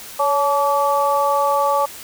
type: tone cluster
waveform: sine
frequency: 561 / 863 / 1150 Hz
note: C#5 / A5 / D6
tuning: +21 / -34 / -37 cents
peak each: -19 dBFS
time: 0.19-1.86 s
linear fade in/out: 10 ms
effects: white hiss -36 dBFS RMS until 2.03 s